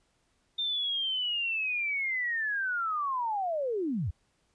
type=linear sweep; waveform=sine; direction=down; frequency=3628 to 65.41 Hz; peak=-28 dBFS; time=0.58-4.11 s; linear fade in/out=10 ms; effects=pink hiss -72 dBFS RMS until 4.54 s + resampled to 22050 Hz